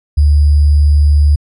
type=tone with sample-and-hold; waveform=sine; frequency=73.42 Hz; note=D2; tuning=in tune; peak=-5 dBFS; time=0.17-1.36 s; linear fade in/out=10 ms; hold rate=4900 Hz; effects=resampled to 24000 Hz